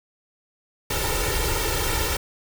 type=noise with comb filter; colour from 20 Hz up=pink; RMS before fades=-24 dBFS; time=0.9-2.17 s; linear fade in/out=5 ms; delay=2.2 ms; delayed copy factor=+1; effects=none

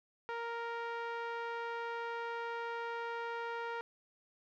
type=tone with low-pass filter; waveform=5% pulse; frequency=466.2 Hz; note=A#4; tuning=in tune; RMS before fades=-40 dBFS; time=0.29-3.81 s; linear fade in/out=0 ms; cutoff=1200 Hz; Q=1; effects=none

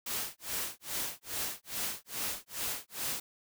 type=noise with tremolo; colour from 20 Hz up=white; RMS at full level=-34 dBFS; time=0.06-3.2 s; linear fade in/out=5 ms; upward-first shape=sine; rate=2.4 Hz; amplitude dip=100%; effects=none

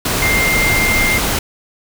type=tone in noise; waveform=sine; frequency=2100 Hz; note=C7; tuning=6 cents sharp; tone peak=-14 dBFS; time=0.22-1.18 s; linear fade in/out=5 ms; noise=pink; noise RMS=-17 dBFS; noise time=0.05-1.39 s; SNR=0 dB; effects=none

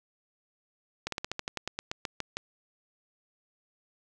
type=slowing click train; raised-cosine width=0.2 ms; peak=-15 dBFS; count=14; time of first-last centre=1.07-2.37 s; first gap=53 ms; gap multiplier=1.1; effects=none

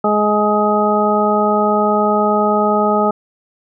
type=harmonic tone; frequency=209.7 Hz; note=G#3; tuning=17 cents sharp; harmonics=1 / 2 / 3 / 4 / 6; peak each=-18 / -18 / -18 / -18 / -18 dBFS; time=0.04-3.11 s; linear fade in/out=5 ms; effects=none

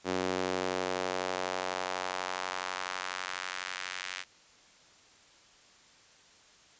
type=tone with high-pass filter sweep; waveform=sawtooth; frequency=92.1 Hz; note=F#2; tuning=7 cents flat; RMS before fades=-35 dBFS; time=0.04-4.25 s; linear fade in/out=50 ms; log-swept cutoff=320 to 2000 Hz; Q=1.2; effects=white hiss -59 dBFS RMS until 6.79 s + resampled to 16000 Hz

